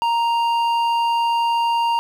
sine tone with hard clipping, 932.3 Hz, A#5, in tune, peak -18 dBFS, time 0.02-1.99 s, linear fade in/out 0 ms, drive 8 dB, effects none

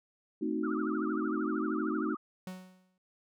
sine chord, A diminished seventh, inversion none, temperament equal with one note detuned, 222.3 / 261.6 / 311.1 / 370 Hz, A3 / C4 / Eb4 / Gb4, +18 / 0 / 0 / 0 cents, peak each -36 / -37 / -33 / -37 dBFS, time 0.41-2.15 s, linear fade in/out 10 ms
sine tone with vibrato, 1300 Hz, E6, 24 cents flat, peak -38 dBFS, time 0.63-2.17 s, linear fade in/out 10 ms, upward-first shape triangle, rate 13 Hz, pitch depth 220 cents each way
45% pulse tone with exponential decay, 185 Hz, F#3, in tune, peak -37 dBFS, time 2.47-2.98 s, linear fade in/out 2 ms, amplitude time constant 110 ms
effects none

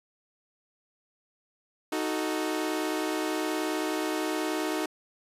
sawtooth chord, D# diminished, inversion none, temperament equal, 311.1 / 370 / 440 Hz, D#4 / F#4 / A4, 0 / 0 / 0 cents, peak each -26 / -29 / -32 dBFS, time 1.92-4.86 s, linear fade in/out 5 ms, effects resampled to 32000 Hz

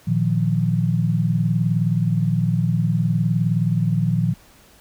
sine chord, Bb suspended fourth, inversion none, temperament just, 116.54 / 155.39 / 174.81 Hz, Bb2 / Eb3 / F3, 0 / -2 / +2 cents, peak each -21 dBFS, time 0.07-4.34 s, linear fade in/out 10 ms, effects pink hiss -51 dBFS RMS until 4.8 s

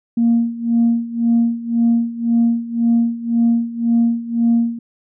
sine tone with tremolo, 233.1 Hz, A#3, in tune, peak -9 dBFS, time 0.17-4.79 s, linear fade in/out 5 ms, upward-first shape sine, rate 1.9 Hz, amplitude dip 85%, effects tanh soft clip ceiling -7 dBFS

